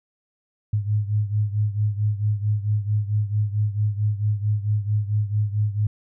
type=beating tone pair; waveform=sine; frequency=103.83 / 108.33 Hz; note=G#2 / A2; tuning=0 / -26 cents; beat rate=4.5 Hz; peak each=-21 / -25 dBFS; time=0.73-5.87 s; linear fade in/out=5 ms; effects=none